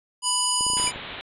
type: harmonic tone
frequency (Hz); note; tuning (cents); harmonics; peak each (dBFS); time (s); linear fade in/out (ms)
987.8; B5; 0; 1 / 3 / 5 / 7 / 9 / 10; -28 / -28 / -28 / -28 / -28 / -28; 0.22-0.92; 50
type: clicks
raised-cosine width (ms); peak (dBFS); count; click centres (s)
2; -24; 9; 0.609 / 0.666 / 0.701 / 0.735 / 0.769 / 0.799 / 0.842 / 0.876 / 0.96
type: low-pass noise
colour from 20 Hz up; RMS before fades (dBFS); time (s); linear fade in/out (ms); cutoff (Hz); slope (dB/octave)
white; -37; 0.77-1.21; 0; 3900; 96
type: tone with exponential decay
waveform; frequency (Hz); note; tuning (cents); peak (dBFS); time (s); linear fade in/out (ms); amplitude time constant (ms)
square; 2349; D7; 0; -24; 0.87-0.97; 1; 20
effects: resampled to 24000 Hz